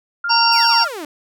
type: tone with vibrato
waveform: sine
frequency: 1396.9 Hz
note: F6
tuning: in tune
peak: -19 dBFS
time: 0.24-0.88 s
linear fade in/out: 5 ms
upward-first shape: triangle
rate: 3 Hz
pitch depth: 11 cents each way
type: harmonic tone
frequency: 923 Hz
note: A#5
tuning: 17 cents flat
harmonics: 1 / 3 / 5 / 6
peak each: -15 / -24 / -19 / -16 dBFS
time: 0.29-0.85 s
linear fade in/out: 20 ms
type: exponential sweep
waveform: sawtooth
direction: down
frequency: 2794 to 283.1 Hz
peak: -23 dBFS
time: 0.52-1.05 s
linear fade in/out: 2 ms
effects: none